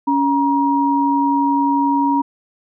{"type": "tone pair together", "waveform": "sine", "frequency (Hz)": [279.8, 949], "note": ["C#4", "A#5"], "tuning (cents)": [16, 31], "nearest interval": "octave + major sixth", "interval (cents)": 2115, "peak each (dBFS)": -16, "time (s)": [0.07, 2.22], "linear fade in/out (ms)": 10, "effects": []}